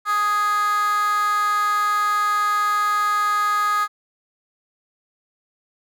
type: tone with high-pass filter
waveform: 15% pulse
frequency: 415.3 Hz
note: G#4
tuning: in tune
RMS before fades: -20 dBFS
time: 0.05-3.88 s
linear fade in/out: 50 ms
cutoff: 1300 Hz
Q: 6.4
effects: none